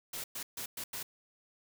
white noise bursts at uneven times, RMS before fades -40 dBFS, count 5, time 0.13-0.24 / 0.35-0.43 / 0.57-0.66 / 0.77-0.84 / 0.93-1.03 s, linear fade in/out 5 ms, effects none

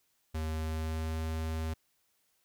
square tone with pitch glide, 78.9 to 80 Hz, D#2 to D#2, +25 to +49 cents, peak -33 dBFS, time 0.34-1.74 s, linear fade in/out 10 ms, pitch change +24 cents, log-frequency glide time 0.52-1.19 s, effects white hiss -74 dBFS RMS until 2.44 s

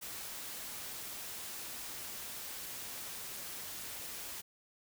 white noise, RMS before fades -44 dBFS, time 0.01-4.42 s, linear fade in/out 20 ms, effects none

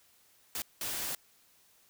white noise bursts at uneven times, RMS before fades -36 dBFS, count 2, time 0.55-0.62 / 0.81-1.15 s, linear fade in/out 2 ms, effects white hiss -65 dBFS RMS until 1.89 s

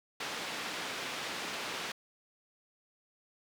white band-pass noise, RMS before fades -39 dBFS, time 0.2-1.92 s, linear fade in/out 5 ms, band 180 to 3500 Hz, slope 12 dB/octave, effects none

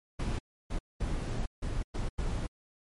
brown noise bursts at uneven times, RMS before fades -32 dBFS, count 6, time 0.19-0.39 / 0.7-0.79 / 1-1.46 / 1.62-1.83 / 1.94-2.09 / 2.18-2.47 s, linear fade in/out 10 ms, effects MP3 48 kbps

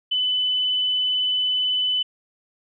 sine tone, 3006 Hz, F#7, 27 cents sharp, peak -19 dBFS, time 0.11-2.03 s, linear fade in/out 10 ms, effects none

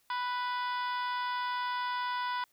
harmonic tone, 493.9 Hz, B4, in tune, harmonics 2 / 3 / 4 / 5 / 6 / 7 / 8 / 9 / 10, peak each -32 / -39 / -44 / -51 / -49 / -45 / -55 / -53 / -51 dBFS, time 0.1-2.44 s, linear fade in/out 2 ms, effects white hiss -70 dBFS RMS until 2.52 s

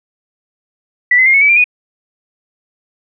sine tone with pitch steps, 1966 / 2042 / 2122 / 2204 / 2290 / 2379 / 2471 Hz, B6 / C7 / C7 / C#7 / D7 / D7 / D#7, -8 / -43 / +24 / -11 / -44 / +22 / -13 cents, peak -6 dBFS, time 1.11-1.642 s, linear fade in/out 5 ms, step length 76 ms, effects none

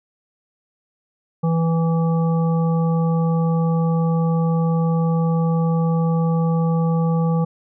harmonic tone, 164.81 Hz, E3, in tune, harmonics 1 / 3 / 5 / 7, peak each -16 / -26 / -30 / -33 dBFS, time 1.43-7.45 s, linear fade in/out 10 ms, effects none

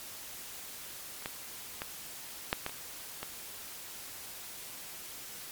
clicks, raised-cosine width 0.3 ms, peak -30 / -19 / -19 / -11 / -17 / -27 / -20 dBFS, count 7, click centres 1.224 / 1.259 / 1.819 / 2.529 / 2.664 / 2.695 / 3.23 s, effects white hiss -45 dBFS RMS until 5.51 s + MP3 96 kbps

